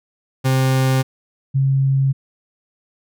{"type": "tone pair in turn", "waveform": ["40% pulse", "sine"], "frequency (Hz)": [131.6, 135.53], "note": ["C3", "C#3"], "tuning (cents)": [10, -39], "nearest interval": "minor second", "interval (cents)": 51, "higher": "second", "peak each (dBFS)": -13, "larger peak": "neither", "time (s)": [[0.44, 1.03], [1.54, 2.13]], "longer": "neither", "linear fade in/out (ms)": 20, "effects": []}